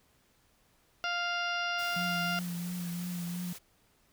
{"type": "harmonic tone", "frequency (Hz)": 698.5, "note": "F5", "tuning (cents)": 0, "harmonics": [1, 2, 3, 4, 5, 6, 7, 8], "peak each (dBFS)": [-37, -33, -42, -37, -46, -49, -44, -47], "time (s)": [1.04, 2.39], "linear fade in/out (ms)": 0}
{"type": "noise", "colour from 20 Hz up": "white", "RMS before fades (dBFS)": -46, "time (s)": [1.78, 3.59], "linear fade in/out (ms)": 20}
{"type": "tone with vibrato", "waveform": "sine", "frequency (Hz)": 175.7, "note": "F3", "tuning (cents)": 11, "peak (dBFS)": -34, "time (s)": [1.96, 3.53], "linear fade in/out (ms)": 5, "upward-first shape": "triangle", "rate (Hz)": 2.9, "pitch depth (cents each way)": 37}
{"effects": ["pink hiss -68 dBFS RMS until 4.12 s"]}